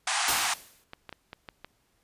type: band-pass noise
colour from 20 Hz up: pink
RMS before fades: -28 dBFS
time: 0.07-0.54 s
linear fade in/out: 5 ms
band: 700 to 9800 Hz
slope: 96 dB/octave
type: noise with exponential decay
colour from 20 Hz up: white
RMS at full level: -25 dBFS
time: 0.28-0.84 s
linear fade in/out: 1 ms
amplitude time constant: 120 ms
type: clicks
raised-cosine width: 0.3 ms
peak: -24 dBFS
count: 6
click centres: 0.934 / 1.093 / 1.127 / 1.331 / 1.488 / 1.646 s
effects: pink hiss -70 dBFS RMS until 2.03 s + resampled to 32000 Hz